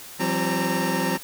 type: tone cluster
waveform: 25% pulse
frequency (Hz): 170.5 / 191.7 / 264.2 / 920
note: F3 / G3 / C4 / A#5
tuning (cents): -41 / -38 / +17 / -23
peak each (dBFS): -24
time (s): 0.19-1.18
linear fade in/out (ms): 20
effects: white hiss -41 dBFS RMS until 1.23 s